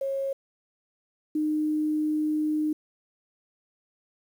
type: tone pair in turn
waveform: sine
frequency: 545 / 305.9 Hz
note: C#5 / D#4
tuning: -29 / -29 cents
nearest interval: minor seventh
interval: 1000 cents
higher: first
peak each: -26 / -23 dBFS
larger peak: second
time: 0.01-0.33 / 1.35-2.73 s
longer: second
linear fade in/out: 5 ms
effects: 9-bit